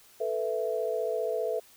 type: chord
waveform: sine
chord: A suspended second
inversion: none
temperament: just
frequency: 440 / 495 / 660 Hz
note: A4 / B4 / E5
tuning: 0 / +4 / +2 cents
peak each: -31 / -32 / -32 dBFS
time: 0.2-1.6 s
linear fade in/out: 10 ms
effects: white hiss -57 dBFS RMS until 1.76 s